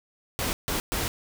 pink noise bursts at uneven times, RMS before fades -28 dBFS, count 3, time 0.39-0.53 / 0.68-0.8 / 0.92-1.08 s, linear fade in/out 0 ms, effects none

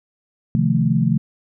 sine chord, F dominant seventh, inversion second, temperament equal, 130.81 / 155.56 / 174.61 / 220 Hz, C3 / Eb3 / F3 / A3, 0 / 0 / 0 / 0 cents, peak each -20 dBFS, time 0.55-1.18 s, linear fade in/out 0 ms, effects none

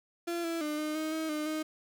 35% pulse tone with pitch steps, 342 / 332.8 / 301 / 305.5 / 312.8 / 317.9 / 303.5 / 310.9 Hz, F4 / E4 / D4 / D#4 / D#4 / D#4 / D#4 / D#4, -36 / +17 / +43 / -32 / +9 / +37 / -43 / -1 cents, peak -30 dBFS, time 0.27-1.63 s, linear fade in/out 10 ms, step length 170 ms, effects 11-bit

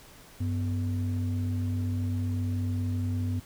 sine tone pair together, 96.4 / 248.6 Hz, G2 / B3, -28 / +12 cents, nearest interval octave + major third, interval 1640 cents, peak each -26 / -32 dBFS, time 0.4-3.4 s, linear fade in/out 10 ms, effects tanh soft clip ceiling -22 dBFS + pink hiss -52 dBFS RMS until 3.45 s

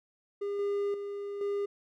triangle tone with level steps, 404.3 Hz, G#4, 46 cents flat, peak -29 / -26 / -33 / -27 dBFS, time 0.41-1.66 s, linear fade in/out 10 ms, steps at 0.59 / 0.94 / 1.41 s, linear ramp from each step 2 ms, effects none

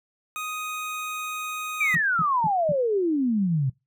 25% pulse tone, 1248 Hz, D#6, 5 cents sharp, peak -26 dBFS, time 0.36-1.95 s, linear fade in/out 0 ms
sine exponential sweep, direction down, 2421 to 126.6 Hz, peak -20 dBFS, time 1.8-3.7 s, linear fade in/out 10 ms
sine tone bursts, 165.1 Hz, E3, 3 cents sharp, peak -25 dBFS, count 4, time 1.94-2.72 s, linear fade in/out 2 ms, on 30 ms, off 220 ms
effects noise-tail reverb RT60 0.2 s tail -20 dB re dry

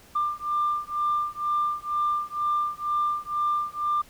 sine beating tone pair, 1191 / 1193.1 Hz, D6 / D6, +24 / +27 cents, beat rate 2.1 Hz, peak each -26 dBFS, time 0.15-4.02 s, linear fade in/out 10 ms, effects tanh soft clip ceiling -17 dBFS + pink hiss -53 dBFS RMS until 4.09 s

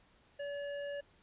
sine tone with hard clipping, 571 Hz, D5, 49 cents flat, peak -40 dBFS, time 0.39-1.01 s, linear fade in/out 10 ms, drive 14 dB, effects pink hiss -67 dBFS RMS until 1.22 s + resampled to 8000 Hz

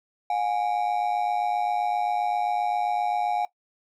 triangle ring-modulated tone, 772 Hz, G5, 27 cents flat, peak -18 dBFS, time 0.3-3.45 s, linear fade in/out 0 ms, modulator 53.8 Hz, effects noise-tail reverb RT60 0.1 s tail -18 dB re dry

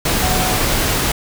sine tone in noise, 740 Hz, F#5, in tune, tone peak -22 dBFS, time 0.22-0.57 s, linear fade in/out 5 ms, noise pink, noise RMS -17 dBFS, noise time 0.05-1.12 s, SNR -8 dB, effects none

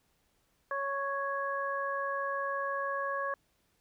harmonic tone, 554.4 Hz, C#5, in tune, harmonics 1 / 2 / 3, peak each -36 / -34 / -37 dBFS, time 0.71-3.34 s, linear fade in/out 2 ms, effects pink hiss -73 dBFS RMS until 3.8 s

